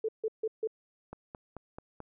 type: tone bursts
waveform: sine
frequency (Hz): 440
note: A4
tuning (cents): 0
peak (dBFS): -28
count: 4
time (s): 0.04-0.674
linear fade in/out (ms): 5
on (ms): 46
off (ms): 150
type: click train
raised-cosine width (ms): 1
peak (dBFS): -28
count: 5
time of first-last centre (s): 1.13-2.003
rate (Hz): 4.58
effects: none